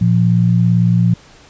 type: tone pair together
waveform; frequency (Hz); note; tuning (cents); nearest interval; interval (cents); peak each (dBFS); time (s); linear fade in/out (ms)
sine; 116.26 / 174.2; A#2 / F3; -4 / -4; perfect fifth; 700; -12; 0.01-1.14; 5
effects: pink hiss -44 dBFS RMS until 1.49 s + resampled to 16000 Hz